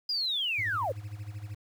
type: linear sweep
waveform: sine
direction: down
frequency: 4978 to 464.8 Hz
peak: -27 dBFS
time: 0.09-0.92 s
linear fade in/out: 5 ms
type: tone with tremolo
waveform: triangle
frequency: 103.83 Hz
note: G#2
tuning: in tune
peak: -32 dBFS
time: 0.58-1.55 s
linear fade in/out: 10 ms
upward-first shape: sine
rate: 13 Hz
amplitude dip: 75%
effects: tanh soft clip ceiling -20 dBFS + 9-bit